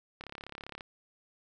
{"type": "click train", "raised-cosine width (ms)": 0.3, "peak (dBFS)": -26, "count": 22, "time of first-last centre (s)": [0.21, 0.808], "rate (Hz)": 35.1, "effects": []}